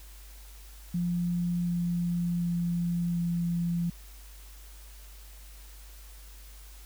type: tone with pitch steps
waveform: sine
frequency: 174.61 / 173.6 / 172.6 / 171.61 Hz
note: F3 / F3 / F3 / F3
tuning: 0 / -10 / -20 / -30 cents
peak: -26 dBFS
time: 0.94-3.9 s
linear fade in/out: 5 ms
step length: 740 ms
effects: added 50 Hz sine -46 dBFS peak until 6.85 s + white hiss -54 dBFS RMS until 6.85 s